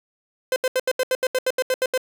45% pulse tone bursts, 514 Hz, C5, 31 cents flat, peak -18 dBFS, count 13, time 0.52-1.977 s, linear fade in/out 2 ms, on 41 ms, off 77 ms, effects none

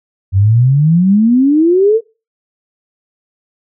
sine exponential sweep, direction up, 92.5 to 466.2 Hz, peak -6 dBFS, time 0.32-2.01 s, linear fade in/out 50 ms, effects noise-tail reverb RT60 0.3 s tail -21 dB re dry

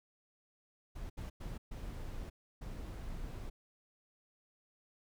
brown noise bursts at uneven times, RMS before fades -43 dBFS, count 5, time 0.95-1.1 / 1.17-1.3 / 1.4-1.58 / 1.71-2.3 / 2.61-3.5 s, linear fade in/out 10 ms, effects none

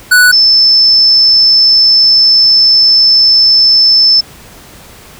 square / sine tone pair in turn, 1480 / 5274 Hz, F#6 / E8, 0 / 0 cents, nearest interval octave + minor seventh, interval 2200 cents, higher second, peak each -3 dBFS, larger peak neither, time 0.11-0.32 / 0.32-4.21 s, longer second, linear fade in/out 10 ms, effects pink hiss -35 dBFS RMS until 5.19 s

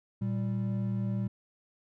triangle tone pair together, 116.54 / 195.15 Hz, A#2 / G3, 0 / -8 cents, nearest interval major sixth, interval 892 cents, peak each -29 / -30 dBFS, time 0.21-1.28 s, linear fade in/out 10 ms, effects none

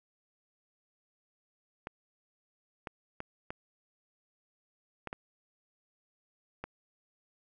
clicks, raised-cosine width 0.5 ms, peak -23 dBFS, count 7, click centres 1.871 / 2.872 / 3.204 / 3.505 / 5.073 / 5.129 / 6.64 s, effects none

